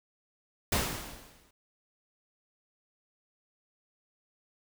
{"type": "noise with exponential decay", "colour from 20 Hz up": "pink", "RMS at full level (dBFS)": -26, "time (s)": [0.72, 1.51], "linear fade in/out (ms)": 5, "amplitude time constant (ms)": 170, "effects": []}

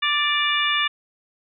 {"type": "harmonic tone with a mistuned harmonic", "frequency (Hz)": 588, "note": "D5", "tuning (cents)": 2, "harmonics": [2, 3, 4, 5, 6], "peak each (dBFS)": [-25, -25, -25, -25, -25], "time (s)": [0.02, 0.88], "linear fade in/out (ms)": 10, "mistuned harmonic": 5, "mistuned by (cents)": -35, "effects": []}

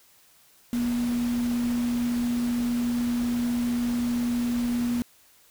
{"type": "tone in noise", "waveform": "sine", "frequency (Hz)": 240.3, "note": "B3", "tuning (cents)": -47, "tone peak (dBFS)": -23, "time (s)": [0.73, 5.02], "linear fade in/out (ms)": 0, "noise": "pink", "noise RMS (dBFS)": -39, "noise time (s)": [0.73, 5.02], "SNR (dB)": 13, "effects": ["white hiss -58 dBFS RMS until 5.5 s"]}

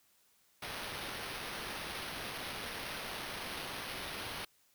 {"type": "noise with sample-and-hold", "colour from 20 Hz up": "violet", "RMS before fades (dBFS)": -42, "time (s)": [0.62, 4.45], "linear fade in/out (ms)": 5, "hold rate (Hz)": 7350, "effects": ["white hiss -70 dBFS RMS until 4.74 s"]}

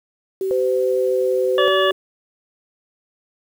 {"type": "tone with pitch glide", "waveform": "sine", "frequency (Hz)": [382.8, 379.7], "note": ["G4", "F#4"], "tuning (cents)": [-41, 45], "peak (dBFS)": -19, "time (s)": [0.41, 1.92], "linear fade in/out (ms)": 2, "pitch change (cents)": -14, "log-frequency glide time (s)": [0.96, 1.45]}
{"type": "tone", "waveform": "sine", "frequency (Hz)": 511, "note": "C5", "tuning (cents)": -41, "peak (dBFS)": -18, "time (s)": [0.51, 1.68], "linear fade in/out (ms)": 0}
{"type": "harmonic tone", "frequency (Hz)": 574, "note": "D5", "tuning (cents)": -40, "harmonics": [1, 2, 3, 5, 6], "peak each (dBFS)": [-18, -21, -23, -25, -26], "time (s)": [1.58, 1.91], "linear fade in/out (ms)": 2}
{"effects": ["7-bit"]}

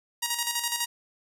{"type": "tone with tremolo", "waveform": "5% pulse", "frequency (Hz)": 947, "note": "A#5", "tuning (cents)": 27, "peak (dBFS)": -13, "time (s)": [0.22, 0.86], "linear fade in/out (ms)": 10, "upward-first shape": "square", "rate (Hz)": 12, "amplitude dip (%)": 55, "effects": []}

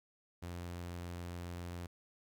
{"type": "tone", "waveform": "sawtooth", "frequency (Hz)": 87.31, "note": "F2", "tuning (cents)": 0, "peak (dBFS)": -38, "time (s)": [0.42, 1.87], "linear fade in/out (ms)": 10, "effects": ["13-bit"]}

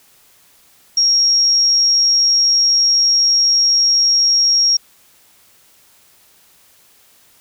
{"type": "tone", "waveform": "sine", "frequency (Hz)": 5588, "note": "F8", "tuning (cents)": 0, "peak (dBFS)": -10, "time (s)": [0.97, 4.77], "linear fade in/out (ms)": 5, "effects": ["white hiss -51 dBFS RMS until 7.4 s"]}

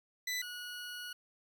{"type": "tone pair in turn", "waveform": "20% pulse", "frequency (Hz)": [1993, 1458], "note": ["B6", "F#6"], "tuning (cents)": [15, -26], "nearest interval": "perfect fourth", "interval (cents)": 541, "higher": "first", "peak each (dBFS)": [-29, -37], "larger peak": "first", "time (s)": [[0.27, 0.42], [0.42, 1.13]], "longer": "second", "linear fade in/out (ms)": 5, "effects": []}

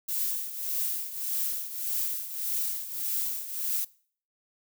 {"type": "noise with tremolo", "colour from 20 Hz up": "violet", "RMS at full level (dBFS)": -28, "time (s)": [0.08, 3.85], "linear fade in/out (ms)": 10, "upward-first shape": "triangle", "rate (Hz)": 1.7, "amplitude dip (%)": 75, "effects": ["noise-tail reverb RT60 0.5 s tail -22 dB re dry"]}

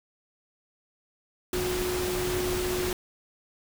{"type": "tone in noise", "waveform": "sine", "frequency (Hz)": 362.9, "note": "F#4", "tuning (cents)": -34, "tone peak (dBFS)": -28, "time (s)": [1.53, 2.93], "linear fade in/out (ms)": 2, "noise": "pink", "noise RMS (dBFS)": -32, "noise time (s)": [1.53, 2.93], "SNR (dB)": 1, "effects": []}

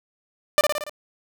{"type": "tone with echo", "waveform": "sawtooth", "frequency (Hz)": 596, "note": "D5", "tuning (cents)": 25, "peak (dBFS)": -9, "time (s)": [0.58, 0.61], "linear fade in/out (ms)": 0, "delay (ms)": 57, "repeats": 5, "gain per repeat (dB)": -4, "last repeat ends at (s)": 0.895, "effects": []}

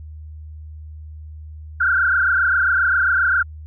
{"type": "tone with frequency modulation", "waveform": "sine", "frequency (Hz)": 1475, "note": "F#6", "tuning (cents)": -6, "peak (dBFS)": -14, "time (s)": [1.8, 3.43], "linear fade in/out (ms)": 10, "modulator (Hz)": 27.5, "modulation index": 3.5, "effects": ["added 77 Hz sine -33 dBFS peak until 3.66 s"]}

